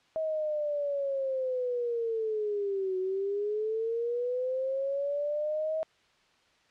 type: linear two-way sweep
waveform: sine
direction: down then up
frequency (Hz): 640 to 370 to 640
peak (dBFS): -28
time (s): 0.16-5.83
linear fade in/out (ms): 0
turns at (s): 2.98
effects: white hiss -65 dBFS RMS until 6.7 s + low-pass 4000 Hz 12 dB/octave